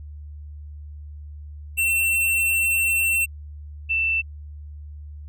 square / sine tone pair in turn, 2702 / 2668 Hz, E7 / E7, +42 / +20 cents, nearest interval unison, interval 22 cents, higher first, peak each -19 dBFS, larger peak neither, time 1.77-3.26 / 3.89-4.22 s, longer first, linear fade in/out 20 ms, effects added 74 Hz sine -35 dBFS peak until 5.28 s

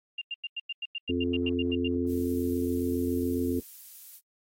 sine tone bursts, 2794 Hz, F7, in tune, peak -31 dBFS, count 14, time 0.18-1.879 s, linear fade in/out 5 ms, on 35 ms, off 93 ms
harmonic tone, 87.31 Hz, F2, in tune, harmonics 1 / 3 / 4 / 5, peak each -35 / -28 / -32 / -34 dBFS, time 1.09-3.6 s, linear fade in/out 5 ms
violet noise, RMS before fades -46 dBFS, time 2.06-4.21 s, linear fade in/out 50 ms
effects AAC 48 kbps

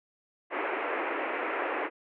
pink band-pass noise, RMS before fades -32 dBFS, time 0.5-1.9 s, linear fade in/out 50 ms, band 310 to 2500 Hz, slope 48 dB/octave, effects none

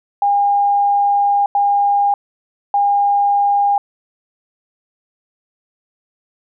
sine tone bursts at uneven times, 809 Hz, G#5, 46 cents flat, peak -11 dBFS, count 3, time 0.22-1.46 / 1.55-2.14 / 2.74-3.78 s, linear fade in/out 2 ms, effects none

